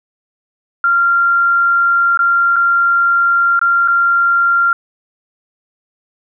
sine tone with dropouts, 1385 Hz, F6, 15 cents flat, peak -9 dBFS, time 0.84-4.73 s, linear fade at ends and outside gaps 2 ms, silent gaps 2.174-2.191 / 2.56-2.564 / 3.593-3.614 / 3.877-3.882 s, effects none

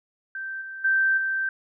sine tone with level steps, 1561 Hz, G6, 8 cents flat, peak -30 / -34 / -18 / -23 dBFS, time 0.35-1.49 s, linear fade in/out 2 ms, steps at 0.61 / 0.84 / 1.17 s, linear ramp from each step 10 ms, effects none

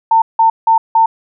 sine tone bursts, 900 Hz, A5, 39 cents sharp, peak -6 dBFS, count 4, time 0.11-1.06 s, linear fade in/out 5 ms, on 110 ms, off 170 ms, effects none

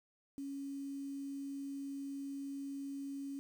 sine tone with quantisation, 277.2 Hz, C#4, in tune, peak -40 dBFS, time 0.38-3.39 s, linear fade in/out 0 ms, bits 10, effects none

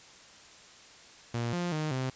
sawtooth tone with pitch steps, 118.2 / 175.6 / 154.4 / 130.2 Hz, A#2 / F3 / D#3 / C3, +24 / +10 / -13 / -8 cents, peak -26 dBFS, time 1.34-2.1 s, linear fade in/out 5 ms, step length 190 ms, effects white hiss -53 dBFS RMS until 2.15 s + resampled to 16000 Hz

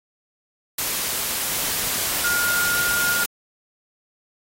sine tone in noise, 1420 Hz, F6, 28 cents sharp, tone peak -21 dBFS, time 2.24-3.24 s, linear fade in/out 5 ms, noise white, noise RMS -24 dBFS, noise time 0.78-3.26 s, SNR 0 dB, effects AAC 48 kbps

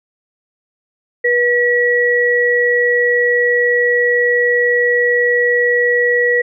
sine tone pair together, 485.3 / 1929 Hz, B4 / B6, -30 / -41 cents, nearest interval 2 octaves, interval 2389 cents, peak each -14 / -13 dBFS, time 1.24-6.42 s, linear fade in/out 10 ms, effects none

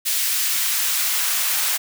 white noise with high-pass filter sweep, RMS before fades -21 dBFS, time 0.05-1.78 s, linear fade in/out 20 ms, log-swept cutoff 2100 to 860 Hz, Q 0.73, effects none

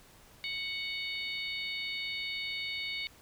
harmonic tone, 740 Hz, F#5, in tune, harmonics 3 / 4 / 5 / 6, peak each -37 / -43 / -40 / -42 dBFS, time 0.44-3.07 s, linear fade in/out 0 ms, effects pink hiss -58 dBFS RMS until 3.21 s

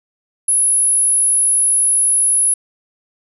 sine tone, 10548 Hz, E9, in tune, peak -10 dBFS, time 0.48-2.54 s, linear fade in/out 5 ms, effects tanh soft clip ceiling -7 dBFS

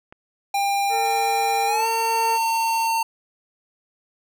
click, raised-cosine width 0.5 ms, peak -27 dBFS, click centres 0.125 s
square tone with pitch glide, 799 to 907.3 Hz, G5 to A#5, +33 to -47 cents, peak -20 dBFS, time 0.54-3.03 s, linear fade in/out 5 ms, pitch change +220 cents, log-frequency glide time 1.66-1.87 s
harmonic tone, 454.2 Hz, A#4, 45 cents flat, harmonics 1 / 2 / 3 / 4 / 5, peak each -28 / -34 / -38 / -40 / -42 dBFS, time 0.89-2.39 s, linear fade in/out 50 ms
5% pulse tone with tremolo, 1103 Hz, C#6, 9 cents flat, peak -29 dBFS, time 1.04-2.88 s, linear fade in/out 20 ms, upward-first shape square, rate 16 Hz, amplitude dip 35%
effects none

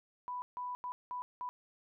sine tone bursts at uneven times, 990 Hz, B5, 4 cents sharp, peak -37 dBFS, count 5, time 0.28-0.42 / 0.57-0.75 / 0.84-0.92 / 1.11-1.22 / 1.41-1.49 s, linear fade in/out 0 ms, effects none

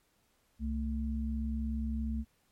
sine tone pair together, 66.36 / 223.2 Hz, C2 / A3, +25 / +25 cents, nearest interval octave + major sixth, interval 2100 cents, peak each -33 / -35 dBFS, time 0.59-2.25 s, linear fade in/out 50 ms, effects pink hiss -72 dBFS RMS until 2.51 s + MP3 64 kbps

